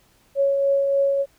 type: tone with tremolo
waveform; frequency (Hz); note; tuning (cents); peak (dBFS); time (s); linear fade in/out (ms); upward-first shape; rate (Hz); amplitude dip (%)
sine; 554.4; C#5; 0; -15; 0.35-1.26; 50; triangle; 3.4; 35
effects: pink hiss -59 dBFS RMS until 1.38 s